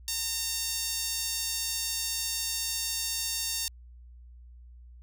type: tone with high-pass filter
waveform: sawtooth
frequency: 914 Hz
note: A#5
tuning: 34 cents flat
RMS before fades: -32 dBFS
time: 0.08-3.68 s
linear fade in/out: 0 ms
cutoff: 5200 Hz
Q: 1.2
effects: added 60 Hz sine -47 dBFS peak until 5.02 s